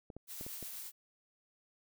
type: clicks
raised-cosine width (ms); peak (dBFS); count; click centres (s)
2; -33; 5; 0.102 / 0.166 / 0.411 / 0.465 / 0.627
type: noise with tremolo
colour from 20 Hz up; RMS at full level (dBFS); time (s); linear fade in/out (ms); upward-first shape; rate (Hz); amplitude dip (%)
blue; -44; 0.27-0.92; 50; triangle; 8.4; 25
effects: none